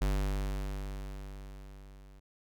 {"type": "tone with level ramp", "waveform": "square", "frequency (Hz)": 49, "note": "G1", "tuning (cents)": 0, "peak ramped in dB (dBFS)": [-27, -53], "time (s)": [0.01, 2.2], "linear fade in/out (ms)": 10, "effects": []}